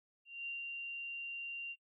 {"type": "tone with ADSR envelope", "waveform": "sine", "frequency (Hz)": 2771, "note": "F7", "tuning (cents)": -14, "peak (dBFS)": -38, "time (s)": [0.25, 1.76], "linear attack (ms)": 220, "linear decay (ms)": 150, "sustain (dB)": -2, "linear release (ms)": 48, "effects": ["noise-tail reverb RT60 0.1 s tail -24 dB re dry"]}